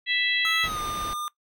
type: harmonic tone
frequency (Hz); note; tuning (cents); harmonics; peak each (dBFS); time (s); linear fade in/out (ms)
659.3; E5; 0; 3 / 4 / 5 / 6; -25 / -30 / -27 / -30; 0.06-0.69; 50
type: tone with pitch glide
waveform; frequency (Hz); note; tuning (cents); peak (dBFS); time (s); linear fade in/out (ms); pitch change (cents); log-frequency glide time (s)
square; 1300 to 1206; E6 to D6; -24 to +46; -30; 0.45-1.28; 0; -130; 0.63-0.8
type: low-pass noise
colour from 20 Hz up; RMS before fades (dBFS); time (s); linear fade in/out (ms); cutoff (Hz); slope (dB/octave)
pink; -37; 0.63-1.14; 10; 5100; 24
effects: noise-tail reverb RT60 0.1 s tail -19 dB re dry